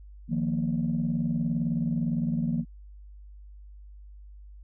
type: chord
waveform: sine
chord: Eb suspended second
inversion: none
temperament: just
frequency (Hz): 155.56 / 175.01 / 233.3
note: Eb3 / F3 / Bb3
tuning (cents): 0 / +4 / +2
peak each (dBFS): -29 / -29 / -27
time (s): 0.28-2.65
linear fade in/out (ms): 50
effects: tanh soft clip ceiling -18 dBFS + added 50 Hz sine -44 dBFS peak until 4.63 s